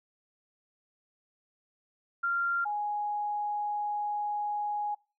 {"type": "tone pair in turn", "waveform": "sine", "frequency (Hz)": [1387, 831.1], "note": ["F6", "G#5"], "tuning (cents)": [-12, 1], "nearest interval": "major sixth", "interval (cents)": 887, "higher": "first", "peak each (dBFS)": [-26, -29], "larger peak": "first", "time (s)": [[2.23, 2.65], [2.65, 4.95]], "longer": "second", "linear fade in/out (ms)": 10, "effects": ["noise-tail reverb RT60 0.3 s tail -23 dB re dry"]}